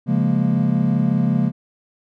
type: chord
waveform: triangle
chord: Bb minor seventh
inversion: first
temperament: equal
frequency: 138.59 / 174.61 / 207.7 / 233.1 Hz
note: Db3 / F3 / Ab3 / Bb3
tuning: 0 / 0 / 0 / 0 cents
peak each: -19 dBFS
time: 0.06-1.52 s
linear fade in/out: 50 ms
effects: none